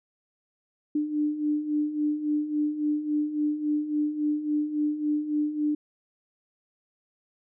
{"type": "beating tone pair", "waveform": "sine", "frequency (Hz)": [296.4, 300], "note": ["D4", "D4"], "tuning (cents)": [16, 37], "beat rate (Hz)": 3.6, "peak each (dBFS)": [-31, -25], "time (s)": [0.95, 5.75], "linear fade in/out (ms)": 5, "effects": []}